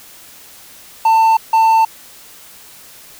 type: tone pair in turn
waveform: triangle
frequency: 894 / 894 Hz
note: A5 / A5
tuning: +27 / +27 cents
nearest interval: unison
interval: 0 cents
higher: neither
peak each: -6 dBFS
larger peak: neither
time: 1.05-1.37 / 1.53-1.85 s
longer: neither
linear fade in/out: 5 ms
effects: white hiss -40 dBFS RMS until 3.19 s